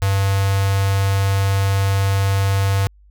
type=tone with notch filter; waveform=square; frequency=98 Hz; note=G2; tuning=in tune; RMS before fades=-17 dBFS; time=0.02-2.87 s; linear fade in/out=0 ms; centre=270 Hz; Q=0.84; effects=added 50 Hz sine -46 dBFS peak until 3.1 s